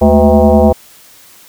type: tone with frequency modulation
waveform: sine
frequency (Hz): 212.5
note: G#3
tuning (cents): +40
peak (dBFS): -4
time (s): 0.01-0.73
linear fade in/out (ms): 10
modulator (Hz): 145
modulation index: 3.8
effects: white hiss -41 dBFS RMS until 1.48 s